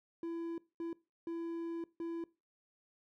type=tone bursts at uneven times; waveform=triangle; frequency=334.6 Hz; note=E4; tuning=26 cents sharp; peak=-35 dBFS; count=4; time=0.23-0.58 / 0.8-0.93 / 1.27-1.84 / 2-2.24 s; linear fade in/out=2 ms; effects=noise-tail reverb RT60 0.3 s tail -22 dB re dry